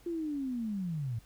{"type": "linear sweep", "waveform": "sine", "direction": "down", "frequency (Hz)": [349.2, 107.2], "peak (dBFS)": -32, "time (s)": [0.06, 1.19], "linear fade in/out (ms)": 5, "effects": ["added 50 Hz sine -60 dBFS peak until 1.25 s", "pink hiss -62 dBFS RMS until 1.25 s"]}